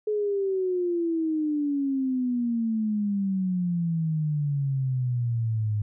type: exponential sweep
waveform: sine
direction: down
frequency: 428.1 to 103.83 Hz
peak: -23 dBFS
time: 0.07-5.82 s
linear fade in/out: 5 ms
effects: none